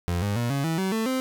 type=tone with pitch steps; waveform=30% pulse; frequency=87.2 / 101.92 / 119.12 / 139.22 / 162.72 / 190.18 / 222.3 / 259.8 Hz; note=F2 / G#2 / A#2 / C#3 / E3 / F#3 / A3 / C4; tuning=-2 / -32 / +38 / +8 / -22 / +48 / +18 / -12 cents; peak=-21 dBFS; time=0.08-1.2 s; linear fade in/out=0 ms; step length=140 ms; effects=none